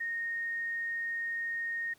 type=tone; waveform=sine; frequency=1853 Hz; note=A#6; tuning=11 cents flat; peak=-32 dBFS; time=0-1.94 s; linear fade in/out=10 ms; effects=pink hiss -64 dBFS RMS until 1.98 s + high-pass 100 Hz 12 dB/octave